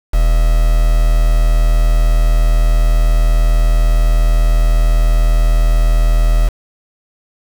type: tone with quantisation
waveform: triangle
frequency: 40.01 Hz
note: D#1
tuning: 49 cents sharp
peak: -6 dBFS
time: 0.13-6.49 s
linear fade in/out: 10 ms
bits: 4
effects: none